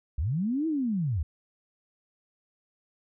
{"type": "linear two-way sweep", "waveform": "sine", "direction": "up then down", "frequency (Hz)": [58.27, 329.6, 66.2], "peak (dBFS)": -25, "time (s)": [0.18, 1.23], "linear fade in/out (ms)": 5, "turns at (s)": 0.67, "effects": []}